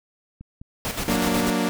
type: clicks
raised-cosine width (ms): 5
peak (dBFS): -27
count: 3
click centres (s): 0.41 / 0.615 / 0.999
type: noise with tremolo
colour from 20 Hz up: pink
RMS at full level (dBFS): -27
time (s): 0.85-1.5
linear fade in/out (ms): 0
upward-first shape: square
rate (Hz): 8.1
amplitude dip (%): 55
type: chord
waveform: sawtooth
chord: Gb augmented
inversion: none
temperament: equal with one note detuned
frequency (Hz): 184.04 / 233.1 / 293.7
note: Gb3 / Bb3 / D4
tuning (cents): -9 / 0 / 0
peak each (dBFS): -22 / -20 / -22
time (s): 1.08-1.69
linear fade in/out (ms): 0
effects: none